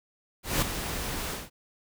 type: noise with ADSR envelope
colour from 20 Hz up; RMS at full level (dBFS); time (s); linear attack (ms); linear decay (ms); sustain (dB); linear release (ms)
pink; -24; 0.43-1.5; 190; 8; -9; 190
effects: none